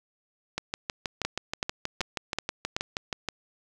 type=two click trains; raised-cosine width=0.2 ms; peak=-10 / -12 dBFS; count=5 / 18; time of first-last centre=1.25-2.765 / 0.58-3.287 s; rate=2.64 / 6.28 Hz; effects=none